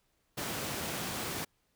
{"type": "high-pass noise", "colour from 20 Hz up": "pink", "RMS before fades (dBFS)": -37, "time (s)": [0.37, 1.45], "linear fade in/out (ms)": 10, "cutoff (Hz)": 120, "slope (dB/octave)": 12, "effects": ["pink hiss -75 dBFS RMS until 1.75 s"]}